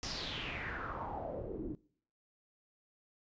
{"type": "noise with low-pass filter sweep", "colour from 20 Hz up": "pink", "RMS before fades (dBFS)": -41, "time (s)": [0.03, 1.75], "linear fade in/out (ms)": 0, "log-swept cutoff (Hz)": [5800, 280], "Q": 4.9, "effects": ["noise-tail reverb RT60 0.6 s tail -23 dB re dry", "resampled to 16000 Hz"]}